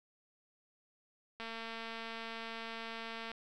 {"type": "click train", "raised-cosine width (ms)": 0.3, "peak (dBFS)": -28, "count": 436, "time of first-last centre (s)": [1.4, 3.316], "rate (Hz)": 227, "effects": []}